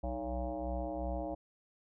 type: tone with frequency modulation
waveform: sine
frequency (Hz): 311.1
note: D#4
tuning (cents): 0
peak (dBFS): -34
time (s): 0.03-1.35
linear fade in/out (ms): 10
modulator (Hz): 125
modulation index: 3.6
effects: none